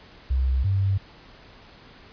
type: tone pair in turn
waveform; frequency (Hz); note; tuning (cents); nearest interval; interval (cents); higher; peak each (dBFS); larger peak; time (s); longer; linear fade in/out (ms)
sine; 65 / 97.43; C2 / G2; -11 / -10; perfect fifth; 701; second; -19; neither; 0.3-0.64 / 0.64-0.98; neither; 10
effects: pink hiss -49 dBFS RMS until 2.12 s + resampled to 11025 Hz